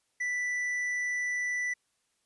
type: tone with tanh clipping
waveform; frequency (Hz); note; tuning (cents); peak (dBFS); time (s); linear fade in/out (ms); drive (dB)
triangle; 1975.5; B6; 0; -30; 0.2-1.74; 10; 10
effects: white hiss -75 dBFS RMS until 2.25 s + resampled to 24000 Hz